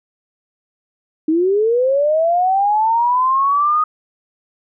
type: linear sweep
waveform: sine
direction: up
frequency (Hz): 305.9 to 1249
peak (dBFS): -12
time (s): 1.28-3.84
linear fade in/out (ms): 5
effects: none